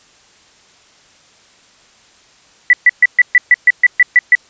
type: tone bursts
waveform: sine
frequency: 1971 Hz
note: B6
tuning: 4 cents flat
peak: -3 dBFS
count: 11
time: 2.7-4.352 s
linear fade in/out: 2 ms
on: 32 ms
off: 130 ms
effects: white hiss -48 dBFS RMS until 4.49 s + resampled to 16000 Hz